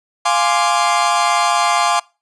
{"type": "chord", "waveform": "40% pulse", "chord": "D half-diminished seventh", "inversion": "first", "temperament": "equal", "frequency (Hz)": [698.5, 830.6, 1046.5, 1174.7], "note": ["F5", "Ab5", "C6", "D6"], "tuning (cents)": [0, 0, 0, 0], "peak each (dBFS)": -18, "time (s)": [0.25, 2], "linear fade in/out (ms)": 10, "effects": ["noise-tail reverb RT60 0.3 s tail -24 dB re dry", "resampled to 22050 Hz"]}